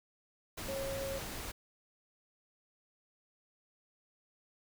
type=tone in noise; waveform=sine; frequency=545 Hz; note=C#5; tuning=29 cents flat; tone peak=-37 dBFS; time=0.68-1.19 s; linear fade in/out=10 ms; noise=pink; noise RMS=-42 dBFS; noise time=0.57-1.52 s; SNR=+2 dB; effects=none